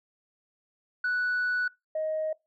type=tone pair in turn; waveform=sine; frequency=1480 / 626.2 Hz; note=F#6 / D#5; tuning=0 / +11 cents; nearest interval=octave + minor third; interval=1489 cents; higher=first; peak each=-23 / -26 dBFS; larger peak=first; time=1.04-1.68 / 1.95-2.33 s; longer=first; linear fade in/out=5 ms; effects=noise-tail reverb RT60 0.2 s tail -23 dB re dry + tanh soft clip ceiling -23 dBFS